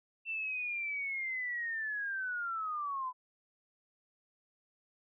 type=linear sweep; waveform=sine; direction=down; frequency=2691 to 995 Hz; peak=-34 dBFS; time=0.25-3.13 s; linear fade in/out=50 ms; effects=none